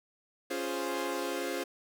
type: chord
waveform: sawtooth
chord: Db major seventh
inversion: none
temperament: equal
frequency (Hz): 277.2 / 349.2 / 415.3 / 523.3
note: Db4 / F4 / Ab4 / C5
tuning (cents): 0 / 0 / 0 / 0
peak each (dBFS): -35 / -33 / -35 / -33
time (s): 0.5-1.64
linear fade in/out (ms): 10
effects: none